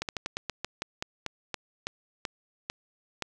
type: slowing click train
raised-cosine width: 0.2 ms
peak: -14 dBFS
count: 15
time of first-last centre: 0.02-3.223 s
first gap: 68 ms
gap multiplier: 1.17
effects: none